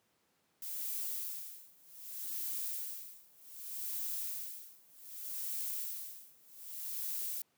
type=noise with tremolo; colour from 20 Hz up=violet; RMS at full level=-38 dBFS; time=0.62-7.42 s; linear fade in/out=2 ms; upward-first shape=sine; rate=0.65 Hz; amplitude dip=95%; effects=pink hiss -75 dBFS RMS until 7.57 s + high-pass 150 Hz 12 dB/octave